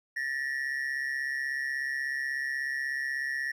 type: ring-modulated tone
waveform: triangle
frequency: 1837 Hz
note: A#6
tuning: 26 cents flat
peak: -25 dBFS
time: 0.16-3.52 s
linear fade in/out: 10 ms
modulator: 68.2 Hz
effects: none